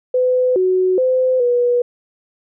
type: tone with pitch steps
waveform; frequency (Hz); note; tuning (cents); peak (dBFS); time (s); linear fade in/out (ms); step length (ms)
sine; 505 / 370.7 / 513 / 486.3; B4 / F#4 / C5 / B4; +39 / +3 / -34 / -27; -12; 0.14-1.82; 5; 420
effects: none